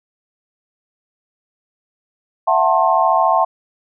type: chord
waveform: sine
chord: F# half-diminished seventh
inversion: third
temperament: just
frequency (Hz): 666 / 740 / 888 / 1065.6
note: E5 / F#5 / A5 / C6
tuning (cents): +18 / 0 / +16 / +31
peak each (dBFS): -17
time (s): 2.47-3.45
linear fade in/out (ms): 10
effects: none